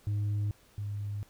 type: tone pair in turn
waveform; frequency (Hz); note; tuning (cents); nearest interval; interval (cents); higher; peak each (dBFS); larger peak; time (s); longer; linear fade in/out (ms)
sine; 103.4 / 102.45; G#2 / G#2; -7 / -23; unison; 16; first; -25 / -32; first; 0.07-0.51 / 0.78-1.23; second; 0
effects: tanh soft clip ceiling -27 dBFS + pink hiss -62 dBFS RMS until 1.29 s